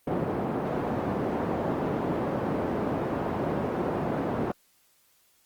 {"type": "band-pass noise", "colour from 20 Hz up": "pink", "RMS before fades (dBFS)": -29, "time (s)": [0.07, 4.52], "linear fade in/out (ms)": 5, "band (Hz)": [170, 780], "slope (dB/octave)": 12, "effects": ["white hiss -65 dBFS RMS until 5.45 s", "Opus 32 kbps"]}